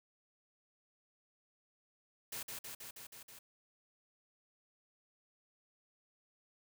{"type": "noise with echo", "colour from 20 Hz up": "white", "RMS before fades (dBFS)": -43, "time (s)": [2.32, 2.43], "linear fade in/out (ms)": 5, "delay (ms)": 160, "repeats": 6, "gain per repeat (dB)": -2, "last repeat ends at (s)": 3.39, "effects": []}